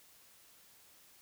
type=silence; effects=white hiss -62 dBFS RMS until 1.21 s